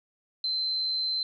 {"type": "tone", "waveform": "sine", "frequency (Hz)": 4089, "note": "C8", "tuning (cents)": -41, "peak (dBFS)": -26, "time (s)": [0.44, 1.23], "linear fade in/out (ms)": 2, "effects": []}